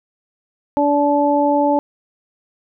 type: harmonic tone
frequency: 289 Hz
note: D4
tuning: 28 cents flat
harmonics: 1 / 2 / 3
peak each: -17 / -17 / -17 dBFS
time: 0.77-1.79 s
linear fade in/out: 0 ms
effects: none